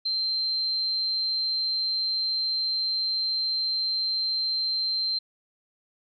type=tone; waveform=sine; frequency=4133 Hz; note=C8; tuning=22 cents flat; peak=-24 dBFS; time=0.05-5.19 s; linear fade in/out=10 ms; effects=none